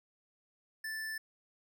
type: tone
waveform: square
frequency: 1760 Hz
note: A6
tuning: in tune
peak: -38 dBFS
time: 0.84-1.18 s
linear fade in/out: 5 ms
effects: none